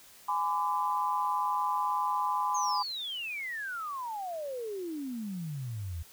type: chord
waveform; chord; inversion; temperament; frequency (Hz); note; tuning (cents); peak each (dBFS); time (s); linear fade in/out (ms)
sine; G# diminished; none; equal with one note detuned; 830.6 / 1012.6 / 1174.7; G#5 / B5 / D6; 0 / +43 / 0; -33 / -29 / -35; 0.28-2.83; 10
type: exponential sweep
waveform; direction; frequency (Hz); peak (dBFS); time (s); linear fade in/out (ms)
sine; down; 6600 to 77.78; -34; 2.54-6.03; 10
effects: white hiss -55 dBFS RMS until 6.12 s